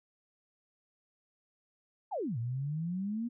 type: exponential two-way sweep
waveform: sine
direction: down then up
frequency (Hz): 925 to 112.7 to 242.8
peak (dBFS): -32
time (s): 2.11-3.29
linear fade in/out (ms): 20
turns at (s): 2.38
effects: none